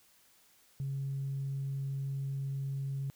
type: tone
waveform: sine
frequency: 137.1 Hz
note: C#3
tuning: 19 cents flat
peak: -32 dBFS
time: 0.8-3.1 s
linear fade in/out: 0 ms
effects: tanh soft clip ceiling -29 dBFS + white hiss -65 dBFS RMS until 3.15 s